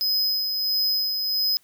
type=tone with tremolo; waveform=square; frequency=5050 Hz; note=D#8; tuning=25 cents sharp; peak=-20 dBFS; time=0.01-1.57 s; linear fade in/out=0 ms; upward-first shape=sine; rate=1.5 Hz; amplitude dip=40%; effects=white hiss -61 dBFS RMS until 1.63 s